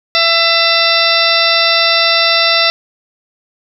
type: harmonic tone with a mistuned harmonic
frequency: 668 Hz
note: E5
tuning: 23 cents sharp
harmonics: 1 / 2 / 3 / 4 / 5 / 6 / 7 / 8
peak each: -17 / -17 / -17 / -17 / -17 / -17 / -17 / -17 dBFS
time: 0.15-2.7 s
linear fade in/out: 0 ms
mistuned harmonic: 5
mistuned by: +120 cents
effects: 7-bit